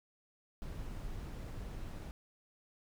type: noise with dropouts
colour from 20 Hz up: brown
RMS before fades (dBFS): -43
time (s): 0.62-2.11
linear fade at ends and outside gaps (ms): 0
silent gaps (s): 1.611-1.616
effects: none